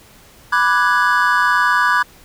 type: chord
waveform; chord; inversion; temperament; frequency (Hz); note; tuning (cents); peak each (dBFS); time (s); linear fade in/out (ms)
triangle; G# half-diminished seventh; first; equal; 987.8 / 1174.7 / 1480 / 1661.2; B5 / D6 / F#6 / G#6; 0 / 0 / 0 / 0; -16; 0.52-2.03; 10
effects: pink hiss -46 dBFS RMS until 2.24 s